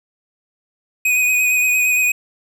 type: tone with vibrato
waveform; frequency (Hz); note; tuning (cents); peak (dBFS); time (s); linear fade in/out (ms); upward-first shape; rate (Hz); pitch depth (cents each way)
square; 2496; D#7; +5; -14; 1.05-2.12; 5; sine; 8.7; 23
effects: none